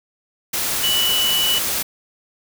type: tone in noise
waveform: sine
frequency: 2960 Hz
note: F#7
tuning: in tune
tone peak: -17 dBFS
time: 0.83-1.59 s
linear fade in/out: 10 ms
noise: white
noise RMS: -22 dBFS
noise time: 0.53-1.83 s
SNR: +2 dB
effects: none